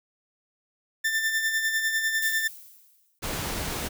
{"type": "tone with tremolo", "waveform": "40% pulse", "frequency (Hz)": 1782, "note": "A6", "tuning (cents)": 22, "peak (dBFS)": -21, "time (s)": [1.04, 2.48], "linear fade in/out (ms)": 10, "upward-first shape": "sine", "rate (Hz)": 10, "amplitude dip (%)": 50}
{"type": "noise with exponential decay", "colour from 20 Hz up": "violet", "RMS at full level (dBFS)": -31, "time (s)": [2.22, 3.19], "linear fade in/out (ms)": 2, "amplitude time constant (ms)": 210}
{"type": "noise", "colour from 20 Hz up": "pink", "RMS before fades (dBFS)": -31, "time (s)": [3.22, 3.89], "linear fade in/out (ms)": 20}
{"effects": []}